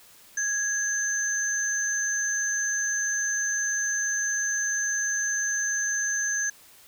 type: tone pair together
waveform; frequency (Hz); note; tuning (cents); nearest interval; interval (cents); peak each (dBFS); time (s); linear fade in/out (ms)
sine; 1661.2 / 6243; G#6 / G8; 0 / -8; octave + major seventh; 2292; -27; 0.37-6.5; 5
effects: white hiss -53 dBFS RMS until 6.87 s